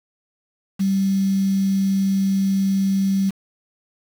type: tone with quantisation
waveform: sine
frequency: 194.2 Hz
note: G3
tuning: 16 cents flat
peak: -16 dBFS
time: 0.79-3.31 s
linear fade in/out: 20 ms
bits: 6
effects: none